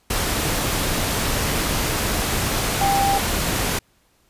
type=tone in noise; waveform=sine; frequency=792 Hz; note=G5; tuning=18 cents sharp; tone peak=-17 dBFS; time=2.81-3.18 s; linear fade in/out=5 ms; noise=pink; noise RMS=-22 dBFS; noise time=0.1-3.79 s; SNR=+2 dB; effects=pink hiss -61 dBFS RMS until 4.29 s + resampled to 32000 Hz